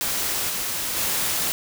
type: noise with level steps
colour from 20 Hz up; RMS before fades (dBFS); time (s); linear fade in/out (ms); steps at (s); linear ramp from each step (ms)
white; -25 / -27 / -24; 0.01-1.52; 0; 0.49 / 0.96; 10
effects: none